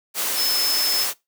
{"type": "tone in noise", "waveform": "sine", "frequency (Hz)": 5230, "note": "E8", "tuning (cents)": -15, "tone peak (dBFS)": -20, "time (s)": [0.35, 1.07], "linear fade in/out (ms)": 50, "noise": "white", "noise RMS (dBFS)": -24, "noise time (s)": [0.14, 1.14], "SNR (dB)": 1, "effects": ["noise-tail reverb RT60 0.2 s tail -21 dB re dry", "high-pass 300 Hz 12 dB/octave"]}